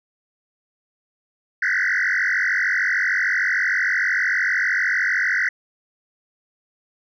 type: tone with frequency modulation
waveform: sine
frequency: 1749 Hz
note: A6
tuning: 11 cents flat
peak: -16 dBFS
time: 1.62-5.49 s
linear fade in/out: 5 ms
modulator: 46.6 Hz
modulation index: 6
effects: tanh soft clip ceiling -15 dBFS